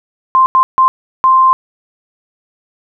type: tone bursts at uneven times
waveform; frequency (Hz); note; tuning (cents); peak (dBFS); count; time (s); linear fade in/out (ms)
sine; 1046.5; C6; 0; -5; 4; 0.35-0.46 / 0.55-0.63 / 0.78-0.88 / 1.24-1.53; 0
effects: none